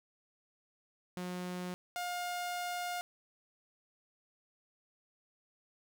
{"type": "tone pair in turn", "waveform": "sawtooth", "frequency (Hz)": [180, 710.3], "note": ["F#3", "F5"], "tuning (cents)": [-47, 29], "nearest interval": "2 octaves", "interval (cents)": 2376, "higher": "second", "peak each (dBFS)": [-34, -32], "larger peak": "second", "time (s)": [[1.17, 1.74], [1.96, 3.01]], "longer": "second", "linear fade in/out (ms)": 0, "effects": []}